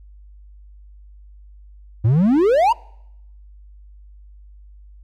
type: exponential sweep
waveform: triangle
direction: up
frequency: 103.83 to 987.8 Hz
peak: -10 dBFS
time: 2.04-2.73 s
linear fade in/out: 10 ms
effects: noise-tail reverb RT60 0.8 s tail -26 dB re dry + added 50 Hz sine -41 dBFS peak until 5.03 s